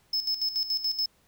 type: tone with tremolo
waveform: triangle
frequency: 5220 Hz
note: E8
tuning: 18 cents flat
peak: -23 dBFS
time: 0.13-1.06 s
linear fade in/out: 5 ms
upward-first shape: square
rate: 7 Hz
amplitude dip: 70%
effects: pink hiss -65 dBFS RMS until 1.27 s